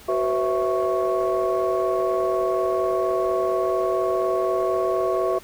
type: tone cluster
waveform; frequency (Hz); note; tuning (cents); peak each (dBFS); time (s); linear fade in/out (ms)
sine; 374.1 / 490.8 / 535 / 657 / 1107; F#4 / B4 / C5 / E5 / C#6; +19 / -11 / +38 / -6 / -3; -23 / -27 / -31 / -23 / -27; 0.08-5.39; 10
effects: tanh soft clip ceiling -12 dBFS + pink hiss -46 dBFS RMS until 5.43 s